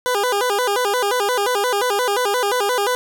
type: tone with vibrato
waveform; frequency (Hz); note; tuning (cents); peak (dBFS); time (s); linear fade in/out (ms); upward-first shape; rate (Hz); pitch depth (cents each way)
20% pulse; 449.5; A4; +37; -12; 0.06-2.95; 0; square; 5.7; 180
effects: none